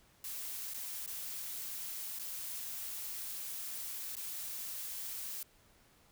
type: noise with dropouts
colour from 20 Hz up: blue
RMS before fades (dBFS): -42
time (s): 0.24-5.43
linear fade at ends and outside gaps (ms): 2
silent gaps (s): 0.737-0.743 / 1.063-1.075 / 2.189-2.195 / 4.154-4.166
effects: pink hiss -66 dBFS RMS until 6.11 s